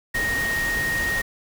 sine tone in noise, 1864.7 Hz, A#6, in tune, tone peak -22 dBFS, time 0.14-1.22 s, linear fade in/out 10 ms, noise pink, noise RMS -30 dBFS, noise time 0.14-1.22 s, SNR +5 dB, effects none

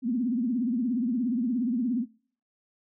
sine tone with vibrato, 241.3 Hz, B3, 40 cents flat, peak -24 dBFS, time 0.02-2.06 s, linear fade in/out 50 ms, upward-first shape triangle, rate 17 Hz, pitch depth 200 cents each way, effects noise-tail reverb RT60 0.5 s tail -23 dB re dry

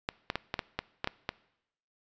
clicks, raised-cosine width 0.3 ms, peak -14 dBFS, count 9, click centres 0.089 / 0.301 / 0.356 / 0.541 / 0.592 / 0.79 / 1.044 / 1.074 / 1.291 s, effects noise-tail reverb RT60 0.8 s tail -21 dB re dry + resampled to 16000 Hz

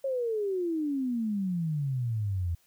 sine exponential sweep, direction down, 551 to 82.41 Hz, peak -27 dBFS, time 0.04-2.55 s, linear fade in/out 5 ms, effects white hiss -66 dBFS RMS until 2.66 s

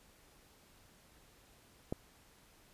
click, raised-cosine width 2 ms, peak -22 dBFS, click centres 1.925 s, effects pink hiss -64 dBFS RMS until 2.73 s + resampled to 32000 Hz

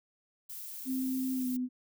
violet noise, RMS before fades -43 dBFS, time 0.49-1.57 s, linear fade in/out 10 ms
sine tone with pitch glide, 260 to 251.9 Hz, C4 to B3, -11 to +34 cents, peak -30 dBFS, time 0.85-1.69 s, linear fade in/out 50 ms, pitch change -55 cents, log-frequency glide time 1.35-1.48 s
effects none

